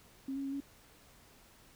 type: tone with pitch steps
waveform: sine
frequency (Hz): 269 / 275.5 / 272.8 / 278.8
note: C4 / C#4 / C#4 / C#4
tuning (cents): +48 / -11 / -28 / +10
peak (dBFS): -35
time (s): 0.28-0.604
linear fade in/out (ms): 5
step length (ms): 81
effects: pink hiss -61 dBFS RMS until 1.75 s